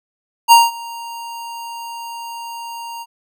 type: tone with ADSR envelope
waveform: square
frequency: 932.3 Hz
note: A#5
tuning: in tune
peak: -4 dBFS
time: 0.48-3.06 s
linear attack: 37 ms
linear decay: 190 ms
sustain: -24 dB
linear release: 45 ms
effects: none

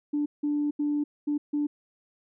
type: tone bursts at uneven times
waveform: sine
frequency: 293.7 Hz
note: D4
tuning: in tune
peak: -23 dBFS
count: 5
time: 0.13-0.26 / 0.43-0.71 / 0.79-1.04 / 1.27-1.38 / 1.53-1.67 s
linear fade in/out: 10 ms
effects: tanh soft clip ceiling -19 dBFS

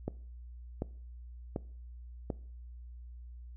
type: click train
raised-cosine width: 2 ms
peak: -20 dBFS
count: 4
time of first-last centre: 0.08-2.302 s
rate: 1.35 Hz
effects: noise-tail reverb RT60 0.5 s tail -21 dB re dry + added 60 Hz sine -45 dBFS peak until 3.56 s

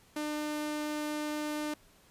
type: tone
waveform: sawtooth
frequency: 300.7 Hz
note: D4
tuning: 41 cents sharp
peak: -29 dBFS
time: 0.16-1.74 s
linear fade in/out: 5 ms
effects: pink hiss -62 dBFS RMS until 2.1 s + resampled to 32000 Hz

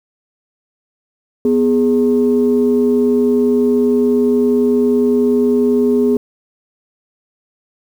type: tone pair together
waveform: sine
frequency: 246.9 / 414.9 Hz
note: B3 / G#4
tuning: 0 / -2 cents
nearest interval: major sixth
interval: 898 cents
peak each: -12 dBFS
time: 1.45-6.17 s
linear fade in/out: 2 ms
effects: tanh soft clip ceiling -4 dBFS + 7-bit

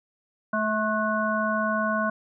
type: harmonic tone with a mistuned harmonic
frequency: 216.4 Hz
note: A3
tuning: 29 cents flat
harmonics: 1 / 3 / 5 / 7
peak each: -28 / -28 / -28 / -28 dBFS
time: 0.53-2.1 s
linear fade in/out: 5 ms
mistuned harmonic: 7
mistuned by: -40 cents
effects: none

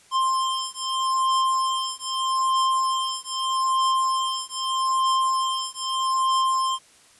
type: beating tone pair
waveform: square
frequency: 1051 / 1051.8 Hz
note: C6 / C6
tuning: +7 / +9 cents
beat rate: 0.8 Hz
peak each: -25 dBFS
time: 0.11-6.79 s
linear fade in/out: 50 ms
effects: white hiss -54 dBFS RMS until 7.19 s + resampled to 24000 Hz

